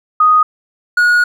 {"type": "tone pair in turn", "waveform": ["sine", "triangle"], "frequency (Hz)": [1244.5, 1448.6], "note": ["D#6", "F#6"], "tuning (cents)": [0, -37], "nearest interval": "minor third", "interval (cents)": 263, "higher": "second", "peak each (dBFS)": -6, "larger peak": "neither", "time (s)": [[0.2, 0.43], [0.97, 1.24]], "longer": "second", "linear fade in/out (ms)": 5, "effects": []}